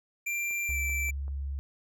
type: tone with pitch glide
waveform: square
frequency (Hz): 2367 to 2334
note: D7 to D7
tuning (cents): +13 to -11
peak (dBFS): -30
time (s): 0.26-1.11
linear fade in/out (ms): 10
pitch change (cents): -24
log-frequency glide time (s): 0.66-0.78
type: click train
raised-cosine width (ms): 1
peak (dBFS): -39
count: 5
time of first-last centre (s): 0.51-1.281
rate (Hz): 5.19
type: tone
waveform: sine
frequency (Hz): 69.3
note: C#2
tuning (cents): 0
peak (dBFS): -31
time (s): 0.69-1.59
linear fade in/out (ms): 0
effects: none